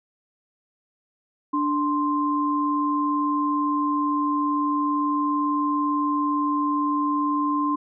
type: tone pair together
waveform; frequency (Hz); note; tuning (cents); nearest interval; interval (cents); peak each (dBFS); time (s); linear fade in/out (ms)
sine; 293.7 / 1046.6; D4 / C6; 0 / 0; octave + minor seventh; 2200; -23; 1.53-7.76; 10
effects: none